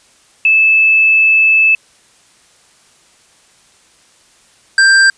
sine / square tone pair in turn, 2620 / 1579.7 Hz, E7 / G6, -11 / +13 cents, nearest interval major sixth, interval 876 cents, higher first, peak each -6 dBFS, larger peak neither, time 0.45-1.75 / 4.78-5.1 s, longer first, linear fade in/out 2 ms, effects white hiss -49 dBFS RMS until 5.17 s + resampled to 22050 Hz

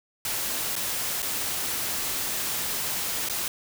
white noise with dropouts, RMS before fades -29 dBFS, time 0.25-3.48 s, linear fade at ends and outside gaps 1 ms, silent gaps 0.755-0.763 / 1.22-1.227 / 3.287-3.297 s, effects none

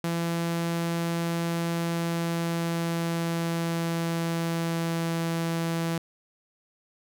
sawtooth tone with pitch glide, 168.5 to 166.18 Hz, E3 to E3, +38 to +14 cents, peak -22 dBFS, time 0.04-5.98 s, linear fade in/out 2 ms, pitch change -24 cents, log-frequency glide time 1.79-5.21 s, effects none

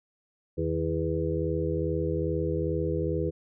harmonic tone with a mistuned harmonic, 82.41 Hz, E2, in tune, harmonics 1 / 2 / 4 / 5 / 6, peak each -32 / -32 / -32 / -32 / -32 dBFS, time 0.57-3.31 s, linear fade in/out 20 ms, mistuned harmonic 2, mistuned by -77 cents, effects none

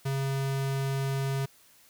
square tone, 136.1 Hz, C#3, 31 cents flat, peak -28 dBFS, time 0.05-1.46 s, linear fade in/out 10 ms, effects white hiss -59 dBFS RMS until 1.89 s

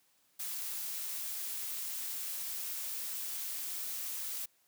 blue noise, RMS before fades -39 dBFS, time 0.39-4.46 s, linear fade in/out 10 ms, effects white hiss -71 dBFS RMS until 4.67 s + high-pass 80 Hz 12 dB/octave

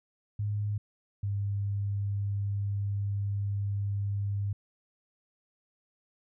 sine tone pair in turn, 103.7 / 100.63 Hz, G#2 / G2, -2 / +46 cents, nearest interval minor second, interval 52 cents, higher first, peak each -28 dBFS, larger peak neither, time 0.39-0.78 / 1.23-4.53 s, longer second, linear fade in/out 5 ms, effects none

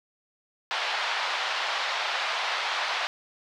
pink band-pass noise, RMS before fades -29 dBFS, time 0.71-3.07 s, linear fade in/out 0 ms, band 730 to 4400 Hz, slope 24 dB/octave, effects none

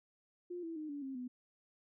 sine tone with pitch steps, 353.3 / 329.6 / 307.6 / 287 / 267.8 / 249.8 Hz, F4 / E4 / D#4 / D4 / C4 / B3, +20 / 0 / -20 / -40 / +40 / +20 cents, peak -40 dBFS, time 0.5-1.28 s, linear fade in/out 10 ms, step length 130 ms, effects none

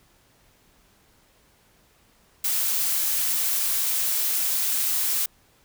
blue noise, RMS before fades -24 dBFS, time 2.44-5.26 s, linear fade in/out 5 ms, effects pink hiss -60 dBFS RMS until 5.64 s

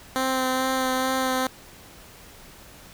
10% pulse tone with vibrato, 260.2 Hz, C4, 9 cents flat, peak -14 dBFS, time 0.16-1.47 s, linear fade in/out 0 ms, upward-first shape sine, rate 2.3 Hz, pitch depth 14 cents each way, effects pink hiss -47 dBFS RMS until 2.93 s

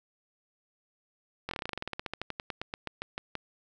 slowing click train, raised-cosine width 0.3 ms, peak -18 dBFS, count 26, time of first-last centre 1.49-3.353 s, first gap 22 ms, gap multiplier 1.09, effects none

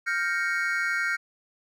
triangle chord, G half-diminished seventh, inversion third, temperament equal, 1396.9 / 1568 / 1864.7 / 2217 Hz, F6 / G6 / Bb6 / Db7, 0 / 0 / 0 / 0 cents, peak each -27 / -28 / -29 / -30 dBFS, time 0.06-1.17 s, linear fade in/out 20 ms, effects none

